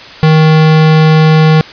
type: tone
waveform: square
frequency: 157 Hz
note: D#3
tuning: 16 cents sharp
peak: -4 dBFS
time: 0.23-1.61 s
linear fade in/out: 0 ms
effects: white hiss -30 dBFS RMS until 1.72 s + resampled to 11025 Hz